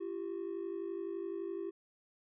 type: ring-modulated tone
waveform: triangle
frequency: 366.1 Hz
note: F#4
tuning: 18 cents flat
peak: -31 dBFS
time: 0-1.71 s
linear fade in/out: 20 ms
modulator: 25.9 Hz
effects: tanh soft clip ceiling -31 dBFS + resampled to 8000 Hz